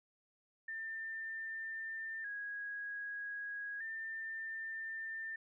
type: tone with vibrato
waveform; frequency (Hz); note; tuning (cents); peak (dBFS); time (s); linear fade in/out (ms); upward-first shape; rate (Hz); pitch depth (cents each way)
sine; 1722; A6; -38; -40; 0.68-5.36; 5; square; 0.32; 71
effects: none